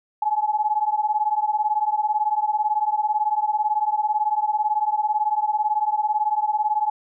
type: beating tone pair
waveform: sine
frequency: 841 / 859 Hz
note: G#5 / A5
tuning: +22 / -42 cents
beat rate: 18 Hz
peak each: -22 dBFS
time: 0.22-6.9 s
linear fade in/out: 5 ms
effects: none